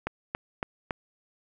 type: click train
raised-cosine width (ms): 0.5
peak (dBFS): -14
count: 4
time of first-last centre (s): 0.07-0.908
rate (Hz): 3.58
effects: none